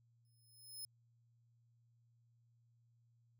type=tone with exponential growth; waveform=10% pulse; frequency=5170 Hz; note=E8; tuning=34 cents flat; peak=-38 dBFS; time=0.25-0.85 s; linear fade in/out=1 ms; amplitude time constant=130 ms; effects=added 117 Hz sine -70 dBFS peak until 3.39 s